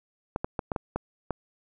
clicks, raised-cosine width 1 ms, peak -14 dBFS, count 7, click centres 0.361 / 0.445 / 0.592 / 0.718 / 0.762 / 0.96 / 1.307 s, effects none

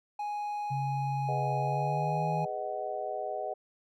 triangle tone, 830.6 Hz, G#5, in tune, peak -30 dBFS, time 0.19-2.45 s, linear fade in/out 5 ms
sine tone with pitch glide, 136.9 to 157.26 Hz, C#3 to D#3, -21 to +19 cents, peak -31 dBFS, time 0.7-2.46 s, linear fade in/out 20 ms, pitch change +240 cents, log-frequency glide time 1.6-2.25 s
sine chord, G# minor seventh, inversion none, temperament just, 415.3 / 498.4 / 623 / 747.5 Hz, G#4 / B4 / D#5 / F#5, 0 / +16 / +2 / +17 cents, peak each -40 / -41 / -36 / -36 dBFS, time 1.28-3.54 s, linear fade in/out 10 ms
effects none

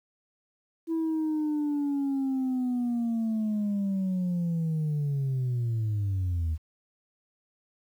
sine linear sweep, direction down, 329.6 to 76.9 Hz, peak -23 dBFS, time 0.87-6.58 s, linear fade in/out 50 ms, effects tanh soft clip ceiling -24 dBFS + 10-bit

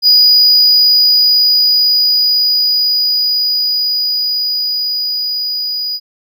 triangle tone with level ramp, 4921 Hz, D#8, 20 cents flat, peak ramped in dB -3 to -15 dBFS, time 0.02-6 s, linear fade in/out 50 ms, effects none

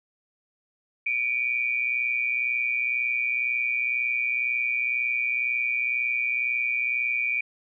sine tone pair together, 2303 / 2425 Hz, D7 / D#7, -34 / -45 cents, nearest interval minor second, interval 89 cents, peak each -26 dBFS, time 1.06-7.41 s, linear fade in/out 5 ms, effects none

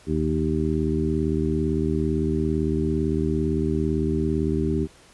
harmonic tone with a mistuned harmonic, 77.78 Hz, D#2, in tune, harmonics 1 / 2 / 3 / 4 / 5, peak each -27 / -27 / -27 / -27 / -27 dBFS, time 0.06-4.88 s, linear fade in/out 50 ms, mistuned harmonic 1, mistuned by -36 cents, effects pink hiss -52 dBFS RMS until 5.13 s + resampled to 24000 Hz

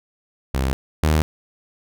sawtooth tone pair in turn, 66.1 / 77.43 Hz, C2 / D#2, +18 / -8 cents, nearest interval minor third, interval 274 cents, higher second, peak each -15 / -11 dBFS, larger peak second, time 0.54-0.73 / 1.03-1.22 s, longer neither, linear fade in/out 0 ms, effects none

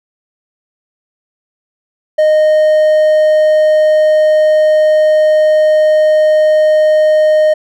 triangle tone, 617 Hz, D#5, 15 cents flat, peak -4 dBFS, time 2.18-7.54 s, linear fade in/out 10 ms, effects none

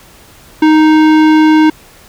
sine tone with tanh clipping, 311.1 Hz, D#4, in tune, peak -6 dBFS, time 0.62-1.7 s, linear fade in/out 5 ms, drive 18 dB, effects pink hiss -40 dBFS RMS until 2.08 s

